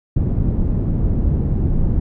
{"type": "low-pass noise", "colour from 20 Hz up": "pink", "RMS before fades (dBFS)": -17, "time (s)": [0.16, 2], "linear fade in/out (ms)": 5, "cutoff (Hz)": 210, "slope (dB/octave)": 12, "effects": []}